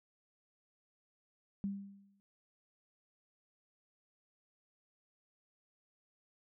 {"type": "tone with exponential decay", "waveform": "sine", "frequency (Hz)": 198.4, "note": "G3", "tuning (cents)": 21, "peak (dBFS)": -32, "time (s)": [1.64, 2.2], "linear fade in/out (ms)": 0, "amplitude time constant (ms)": 120, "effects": []}